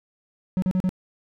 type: tone bursts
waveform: triangle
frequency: 185 Hz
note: F#3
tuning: in tune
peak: -17 dBFS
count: 4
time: 0.57-0.892 s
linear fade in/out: 0 ms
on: 52 ms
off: 38 ms
effects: none